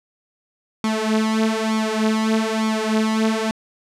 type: tone with flanger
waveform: sawtooth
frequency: 219.4 Hz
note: A3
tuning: 5 cents flat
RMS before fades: -20 dBFS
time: 0.84-3.51 s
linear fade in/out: 2 ms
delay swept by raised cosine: 0.88 to 5.58 ms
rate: 1.1 Hz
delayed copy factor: +0.8
effects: low-pass 8000 Hz 12 dB/octave